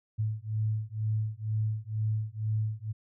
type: beating tone pair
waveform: sine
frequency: 107.5 / 109.6 Hz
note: A2 / A2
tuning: -40 / -6 cents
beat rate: 2.1 Hz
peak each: -31 dBFS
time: 0.18-2.93 s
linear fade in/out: 20 ms
effects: none